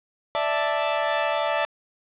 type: chord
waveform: sawtooth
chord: D suspended second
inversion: none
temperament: equal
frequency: 587.3 / 659.3 / 880 Hz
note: D5 / E5 / A5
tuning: 0 / 0 / 0 cents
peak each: -22 / -22 / -23 dBFS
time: 0.35-1.65 s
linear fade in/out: 0 ms
effects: resampled to 8000 Hz + 8-bit